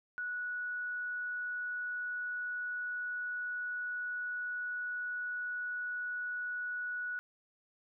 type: tone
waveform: sine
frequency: 1469 Hz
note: F#6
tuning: 13 cents flat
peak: -35 dBFS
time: 0.18-7.19 s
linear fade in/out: 0 ms
effects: none